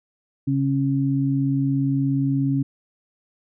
sine tone pair together, 137 / 274 Hz, C#3 / C#4, -20 / -20 cents, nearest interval octave, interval 1200 cents, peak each -21 dBFS, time 0.47-2.63 s, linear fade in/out 10 ms, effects none

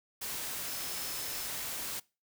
sine tone in noise, 5220 Hz, E8, 18 cents flat, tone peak -46 dBFS, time 0.67-1.47 s, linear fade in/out 10 ms, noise white, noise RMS -38 dBFS, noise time 0.21-2 s, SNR -11 dB, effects noise-tail reverb RT60 0.3 s tail -23 dB re dry

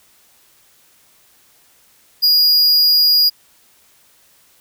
square tone, 4871 Hz, D#8, 38 cents flat, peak -10 dBFS, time 2.22-3.3 s, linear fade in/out 20 ms, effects white hiss -53 dBFS RMS until 4.6 s

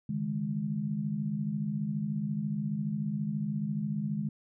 sine chord, C# suspended second, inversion none, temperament equal with one note detuned, 141.18 / 155.56 / 207.7 Hz, C#3 / D#3 / G#3, +32 / 0 / 0 cents, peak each -38 / -34 / -32 dBFS, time 0.09-4.29 s, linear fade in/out 5 ms, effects none

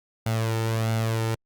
sawtooth tone with flanger, 112.4 Hz, A2, 37 cents sharp, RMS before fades -25 dBFS, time 0.26-1.35 s, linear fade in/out 5 ms, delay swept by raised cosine 1.4 to 2.25 ms, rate 1.5 Hz, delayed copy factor +0.55, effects Opus 48 kbps

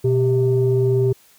sine tone pair together, 123.57 / 392 Hz, B2 / G4, +1 / 0 cents, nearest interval octave + minor sixth, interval 1999 cents, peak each -16 dBFS, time 0.04-1.13 s, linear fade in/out 10 ms, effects tanh soft clip ceiling -8 dBFS + white hiss -53 dBFS RMS until 1.38 s

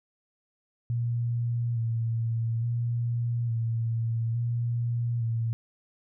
sine tone with vibrato, 116.54 Hz, A#2, in tune, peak -25 dBFS, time 0.9-5.53 s, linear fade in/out 0 ms, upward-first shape square, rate 0.58 Hz, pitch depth 29 cents each way, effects none

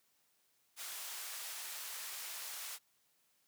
white band-pass noise, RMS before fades -45 dBFS, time 0.76-2.79 s, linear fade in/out 50 ms, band 780 to 16000 Hz, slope 12 dB/octave, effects white hiss -75 dBFS RMS until 3.47 s + high-pass 100 Hz 12 dB/octave

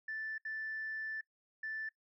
sine tone bursts at uneven times, 1760 Hz, A6, in tune, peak -37 dBFS, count 3, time 0.08-0.38 / 0.45-1.21 / 1.63-1.89 s, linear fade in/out 5 ms, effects noise-tail reverb RT60 0.1 s tail -22 dB re dry + tanh soft clip ceiling -33 dBFS

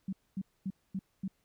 sine tone bursts, 191.2 Hz, G3, 43 cents flat, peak -32 dBFS, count 5, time 0.08-1.28 s, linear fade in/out 5 ms, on 48 ms, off 240 ms, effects pink hiss -75 dBFS RMS until 1.44 s

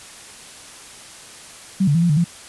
sine tone with pitch steps, 191.5 / 144.4 / 167.6 / 173 / 147.9 / 171.2 Hz, G3 / D3 / E3 / F3 / D3 / F3, -40 / -29 / +29 / -16 / +13 / -34 cents, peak -13 dBFS, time 1.8-2.244 s, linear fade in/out 10 ms, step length 74 ms, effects white hiss -40 dBFS RMS until 2.48 s + resampled to 24000 Hz

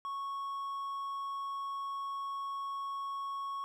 triangle tone, 1105 Hz, C#6, 6 cents flat, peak -34 dBFS, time 0.05-3.64 s, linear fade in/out 0 ms, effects none

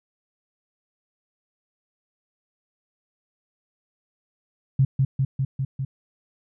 sine tone with echo, 134.2 Hz, C3, 44 cents sharp, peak -14 dBFS, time 4.79-4.85 s, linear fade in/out 5 ms, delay 200 ms, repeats 5, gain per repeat -2 dB, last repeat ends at 5.85 s, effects none

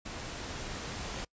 pink noise with level ramp, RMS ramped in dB -41 to -38 dBFS, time 0.05-1.25 s, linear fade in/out 10 ms, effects noise-tail reverb RT60 0.1 s tail -25 dB re dry + resampled to 16000 Hz

